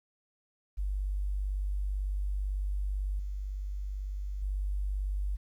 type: tone with level steps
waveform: sine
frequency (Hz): 49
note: G1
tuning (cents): 0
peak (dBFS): -29 / -33 / -29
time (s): 0.77-5.37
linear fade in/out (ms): 20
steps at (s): 3.19 / 4.42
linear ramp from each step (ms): 5
effects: 11-bit